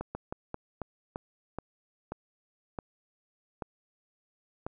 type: slowing click train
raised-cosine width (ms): 1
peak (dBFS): -21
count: 11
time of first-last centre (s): 0.01-4.665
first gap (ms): 140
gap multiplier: 1.25
effects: none